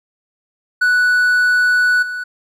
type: tone with level steps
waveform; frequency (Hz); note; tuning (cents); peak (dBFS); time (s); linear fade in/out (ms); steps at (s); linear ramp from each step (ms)
triangle; 1480; F#6; 0; -9 / -20; 0.81-2.24; 10; 2.02; 10
effects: none